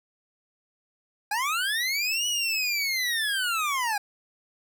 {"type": "linear two-way sweep", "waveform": "25% pulse", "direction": "up then down", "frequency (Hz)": [796, 2955, 796], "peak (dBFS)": -21, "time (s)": [1.31, 3.98], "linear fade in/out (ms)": 5, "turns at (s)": 2.27, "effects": []}